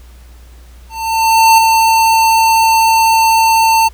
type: tone with ADSR envelope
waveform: square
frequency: 898 Hz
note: A5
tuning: 35 cents sharp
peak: -4 dBFS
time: 0.89-3.89 s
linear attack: 690 ms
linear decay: 6 ms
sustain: -4 dB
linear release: 20 ms
effects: added 60 Hz sine -35 dBFS peak until 3.93 s + pink hiss -47 dBFS RMS until 3.93 s